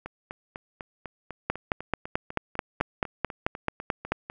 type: two click trains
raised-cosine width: 0.5 ms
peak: -9 / -21 dBFS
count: 13 / 18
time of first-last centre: 1.5-4.12 / 0.06-4.299 s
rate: 4.58 / 4.01 Hz
effects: none